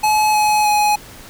square tone with pitch steps, 854 / 846.1 / 838.4 Hz, G#5 / G#5 / G#5, +48 / +32 / +16 cents, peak -13 dBFS, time 0.03-0.96 s, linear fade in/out 10 ms, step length 310 ms, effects pink hiss -39 dBFS RMS until 1.29 s

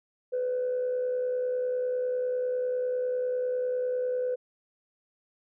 sine tone with amplitude modulation, 501 Hz, B4, 25 cents sharp, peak -23 dBFS, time 0.32-4.36 s, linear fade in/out 20 ms, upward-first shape sine, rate 70 Hz, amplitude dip 45%, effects tanh soft clip ceiling -22 dBFS

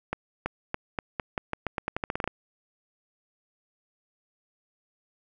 accelerating click train, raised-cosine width 0.5 ms, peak -13 dBFS, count 17, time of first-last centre 0.13-2.276 s, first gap 330 ms, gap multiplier 0.86, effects none

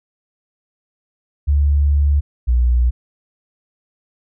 sine tone pair in turn, 72 / 60.72 Hz, D2 / B1, -34 / -29 cents, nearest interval minor third, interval 295 cents, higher first, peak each -11 dBFS, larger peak neither, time 1.47-2.21 / 2.47-2.91 s, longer first, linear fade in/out 20 ms, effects none

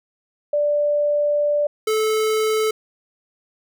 sine / square tone pair in turn, 587.3 / 435 Hz, D5 / A4, 0 / -20 cents, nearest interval perfect fourth, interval 520 cents, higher first, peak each -16 / -18 dBFS, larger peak first, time 0.53-1.67 / 1.87-2.71 s, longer first, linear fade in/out 5 ms, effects none

